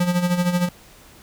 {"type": "tone with tremolo", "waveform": "square", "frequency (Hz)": 177.2, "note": "F3", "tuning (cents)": 25, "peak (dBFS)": -16, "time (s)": [0, 0.69], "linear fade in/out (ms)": 5, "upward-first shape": "sine", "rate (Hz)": 13, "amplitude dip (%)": 65, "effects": ["pink hiss -48 dBFS RMS until 1.22 s"]}